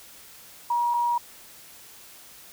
sine tone pair in turn, 954 / 954 Hz, A#5 / A#5, +40 / +40 cents, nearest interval unison, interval 0 cents, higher neither, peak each -21 / -21 dBFS, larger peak neither, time 0.7-0.94 / 0.94-1.18 s, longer neither, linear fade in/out 5 ms, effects white hiss -48 dBFS RMS until 2.52 s

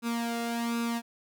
sawtooth tone with flanger, 233.7 Hz, A#3, 5 cents sharp, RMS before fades -31 dBFS, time 0.02-1.02 s, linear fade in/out 50 ms, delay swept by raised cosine 0.78 to 1.47 ms, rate 1.3 Hz, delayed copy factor +0.7, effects none

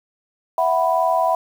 sine chord, E suspended second, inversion none, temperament just, 659.3 / 741.7 / 988.9 Hz, E5 / F#5 / B5, 0 / +4 / +2 cents, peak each -19 / -20 / -20 dBFS, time 0.58-1.35 s, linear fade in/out 2 ms, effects 7-bit

